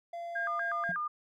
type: tone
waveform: triangle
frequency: 685 Hz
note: F5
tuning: 34 cents flat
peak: -35 dBFS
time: 0.13-0.92 s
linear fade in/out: 5 ms
type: tone with vibrato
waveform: sine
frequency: 1396.9 Hz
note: F6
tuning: in tune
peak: -31 dBFS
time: 0.35-1.08 s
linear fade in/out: 10 ms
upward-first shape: square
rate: 4.1 Hz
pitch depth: 250 cents each way
type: tone with exponential decay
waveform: sine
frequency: 176.5 Hz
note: F3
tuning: 19 cents sharp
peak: -34 dBFS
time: 0.89-1 s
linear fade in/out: 2 ms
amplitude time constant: 22 ms
effects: none